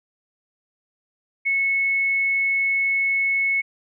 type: tone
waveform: sine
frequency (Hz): 2198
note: C#7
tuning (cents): -15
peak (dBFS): -18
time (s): 1.45-3.62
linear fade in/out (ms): 20
effects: none